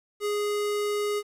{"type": "tone", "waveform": "square", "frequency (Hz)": 414.3, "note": "G#4", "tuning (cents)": -4, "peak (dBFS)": -26, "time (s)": [0.2, 1.23], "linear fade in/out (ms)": 50, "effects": ["resampled to 32000 Hz", "10-bit"]}